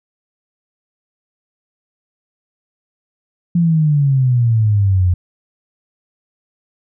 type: exponential sweep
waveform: sine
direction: down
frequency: 174.61 to 87.31 Hz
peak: -10 dBFS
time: 3.55-5.14 s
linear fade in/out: 5 ms
effects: none